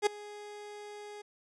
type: tone with ADSR envelope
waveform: 30% pulse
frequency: 415.3 Hz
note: G#4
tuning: in tune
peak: -19 dBFS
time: 0.02-1.22 s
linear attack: 45 ms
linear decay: 7 ms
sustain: -22 dB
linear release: 9 ms
effects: resampled to 22050 Hz